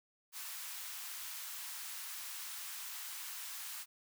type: high-pass noise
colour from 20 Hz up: white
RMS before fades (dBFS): -45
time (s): 0.32-3.86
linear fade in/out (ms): 50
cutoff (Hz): 900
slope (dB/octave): 24
effects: none